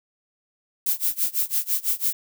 violet noise with tremolo, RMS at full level -21 dBFS, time 0.86-2.13 s, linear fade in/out 5 ms, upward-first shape sine, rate 6 Hz, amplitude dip 95%, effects none

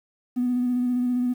triangle tone with vibrato, 247.3 Hz, B3, 3 cents sharp, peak -17 dBFS, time 0.36-1.34 s, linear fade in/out 20 ms, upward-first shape square, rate 15 Hz, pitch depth 17 cents each way, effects tanh soft clip ceiling -18 dBFS + 9-bit

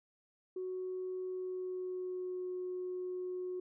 sine tone with pitch glide, 370 to 364.7 Hz, F#4 to F#4, 0 to -25 cents, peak -36 dBFS, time 0.56-3.6 s, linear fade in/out 5 ms, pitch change -25 cents, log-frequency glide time 1.25-2.5 s, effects tanh soft clip ceiling -32 dBFS

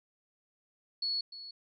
sine tone with echo, 4385 Hz, C#8, 20 cents flat, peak -30 dBFS, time 1.02-1.21 s, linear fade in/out 5 ms, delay 300 ms, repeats 1, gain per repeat -13 dB, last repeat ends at 1.51 s, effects none

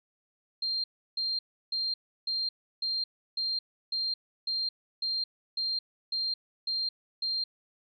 sine tone bursts, 4186 Hz, C8, in tune, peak -28 dBFS, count 13, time 0.62-7.44 s, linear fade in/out 5 ms, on 220 ms, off 330 ms, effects none

